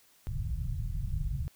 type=low-pass noise; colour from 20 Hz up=pink; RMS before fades=-33 dBFS; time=0.27-1.48 s; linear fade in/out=0 ms; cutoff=150 Hz; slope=48 dB/octave; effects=white hiss -63 dBFS RMS until 1.55 s